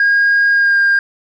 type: tone with pitch glide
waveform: sine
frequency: 1629 to 1606.6 Hz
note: G#6 to G6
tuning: -34 to +42 cents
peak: -7 dBFS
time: 0-0.99 s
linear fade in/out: 2 ms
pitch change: -24 cents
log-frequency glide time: 0.5-0.79 s
effects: tanh soft clip ceiling -7 dBFS